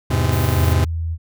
45% pulse chord, E augmented, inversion none, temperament just, 82.41 / 103.01 / 128.76 Hz, E2 / G#2 / B#2, 0 / -14 / -27 cents, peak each -20 dBFS, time 0.1-0.85 s, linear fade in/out 10 ms
white high-pass noise, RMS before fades -33 dBFS, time 0.32-0.73 s, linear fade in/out 2 ms, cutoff 11000 Hz, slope 12 dB/octave
sine tone, 82.2 Hz, E2, 4 cents flat, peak -20 dBFS, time 0.55-1.18 s, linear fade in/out 50 ms
effects none

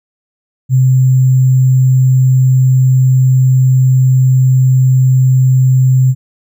sine tone with sample-and-hold, 130 Hz, C3, 11 cents flat, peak -5 dBFS, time 0.69-6.15 s, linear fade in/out 50 ms, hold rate 7350 Hz, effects none

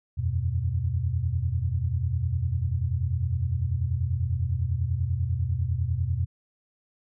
sine chord, E suspended second, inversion none, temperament equal, 82.41 / 92.5 / 123.47 Hz, E2 / F#2 / B2, 0 / 0 / 0 cents, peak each -28 dBFS, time 0.17-6.26 s, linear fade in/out 20 ms, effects none

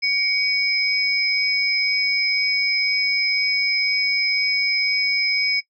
sine tone pair together, 2249 / 5084 Hz, C#7 / D#8, +24 / +36 cents, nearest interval octave + major second, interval 1412 cents, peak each -20 dBFS, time 0.02-5.61 s, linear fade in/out 20 ms, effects noise-tail reverb RT60 0.1 s tail -20 dB re dry

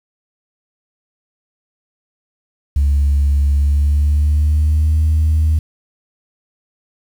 sine tone with pitch glide, 70.8 to 78.11 Hz, C#2 to D#2, +37 to +7 cents, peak -9 dBFS, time 2.76-5.59 s, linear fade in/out 5 ms, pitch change +170 cents, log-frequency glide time 3.53-5.01 s, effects tanh soft clip ceiling -8 dBFS + 7-bit

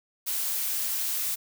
blue noise, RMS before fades -29 dBFS, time 0.26-1.36 s, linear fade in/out 20 ms, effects none

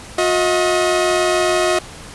sawtooth tone pair together, 360 / 633.7 Hz, F#4 / D#5, -47 / +32 cents, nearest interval minor seventh, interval 979 cents, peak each -13 dBFS, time 0.18-1.79 s, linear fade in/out 5 ms, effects pink hiss -36 dBFS RMS until 2.14 s + resampled to 24000 Hz

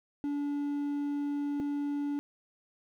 triangle tone pair in turn, 287.8 / 287.8 Hz, D4 / D4, -35 / -35 cents, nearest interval unison, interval 0 cents, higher neither, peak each -28 dBFS, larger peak neither, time 0.24-1.6 / 1.6-2.19 s, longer first, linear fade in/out 0 ms, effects 11-bit

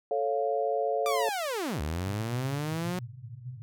sine chord, A augmented, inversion none, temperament equal, 440 / 554.4 / 698.5 Hz, A4 / C#5 / E#5, 0 / 0 / 0 cents, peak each -30 dBFS, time 0.11-1.29 s, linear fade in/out 2 ms
sawtooth linear two-way sweep, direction down then up, 1200 to 71 to 184.1 Hz, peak -26 dBFS, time 1.06-2.99 s, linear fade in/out 0 ms, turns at 1.81 s
white band-pass noise, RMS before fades -42 dBFS, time 2.07-3.62 s, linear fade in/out 0 ms, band 110 to 130 Hz, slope 96 dB/octave
effects none

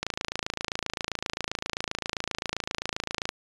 click train, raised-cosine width 0.2 ms, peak -11 dBFS, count 91, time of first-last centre 0.03-3.291 s, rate 27.6 Hz, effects resampled to 22050 Hz

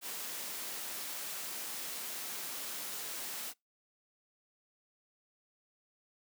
white high-pass noise, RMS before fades -41 dBFS, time 0.01-3.54 s, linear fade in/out 50 ms, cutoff 210 Hz, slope 12 dB/octave, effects noise-tail reverb RT60 0.2 s tail -26 dB re dry

